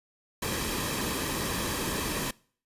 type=noise with comb filter; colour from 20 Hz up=pink; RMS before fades=-31 dBFS; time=0.42-2.31 s; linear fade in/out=5 ms; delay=1.4 ms; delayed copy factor=-0.5; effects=noise-tail reverb RT60 0.5 s tail -24 dB re dry + resampled to 32000 Hz